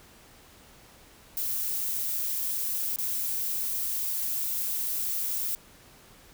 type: noise with dropouts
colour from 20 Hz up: violet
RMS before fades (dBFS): -30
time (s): 1.37-5.55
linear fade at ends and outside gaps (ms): 0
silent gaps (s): 2.96-2.986
effects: pink hiss -54 dBFS RMS until 6.33 s